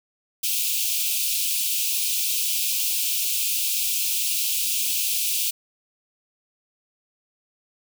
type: high-pass noise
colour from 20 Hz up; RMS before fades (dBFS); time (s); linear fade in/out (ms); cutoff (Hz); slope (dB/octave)
white; -24; 0.43-5.51; 10; 2400; 96
effects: none